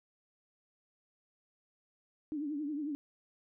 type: tone with vibrato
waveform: sine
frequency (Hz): 295.5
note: D4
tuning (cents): +11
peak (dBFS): -34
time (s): 2.32-2.95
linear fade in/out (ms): 0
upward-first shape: triangle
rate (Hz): 11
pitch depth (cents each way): 120
effects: none